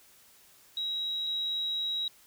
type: tone pair in turn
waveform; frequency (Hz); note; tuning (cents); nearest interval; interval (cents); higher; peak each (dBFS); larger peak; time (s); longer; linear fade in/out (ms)
sine; 3846 / 3846; B7 / B7; -47 / -47; unison; 0; neither; -30 / -29; second; 0.77-1.27 / 1.27-2.08; second; 2
effects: white hiss -59 dBFS RMS until 2.26 s

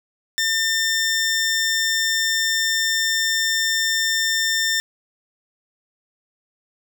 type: tone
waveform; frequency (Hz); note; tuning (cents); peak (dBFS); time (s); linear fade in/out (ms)
15% pulse; 1800; A6; +39; -12; 0.38-4.8; 0
effects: none

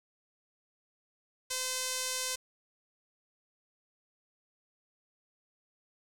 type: tone with band-pass filter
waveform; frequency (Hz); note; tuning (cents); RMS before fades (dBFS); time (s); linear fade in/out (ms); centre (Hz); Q
sawtooth; 513; C5; -34; -35; 1.5-2.36; 10; 7100; 1.2
effects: 9-bit

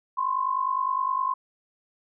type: tone pair together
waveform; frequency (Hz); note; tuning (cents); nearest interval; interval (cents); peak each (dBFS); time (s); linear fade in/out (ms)
sine; 1022 / 1071.8; C6 / C6; -41 / +41; minor second; 82; -26; 0.17-1.34; 10
effects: none

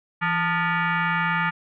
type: tone with frequency modulation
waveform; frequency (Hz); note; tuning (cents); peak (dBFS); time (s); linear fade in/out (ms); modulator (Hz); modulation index
sine; 168.3; E3; +36; -20; 0.21-1.51; 20; 527; 3.8
effects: none

